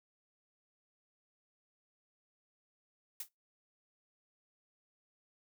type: noise with exponential decay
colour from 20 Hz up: blue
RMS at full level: -35 dBFS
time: 3.2-3.29 s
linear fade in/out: 5 ms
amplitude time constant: 19 ms
effects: noise-tail reverb RT60 0.2 s tail -24 dB re dry